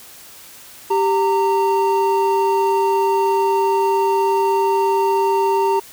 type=tone pair together; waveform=triangle; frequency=392 / 918.4 Hz; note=G4 / A#5; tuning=0 / -26 cents; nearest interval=octave + minor third; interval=1474 cents; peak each=-15 / -15 dBFS; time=0.9-5.8 s; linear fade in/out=10 ms; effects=white hiss -41 dBFS RMS until 5.92 s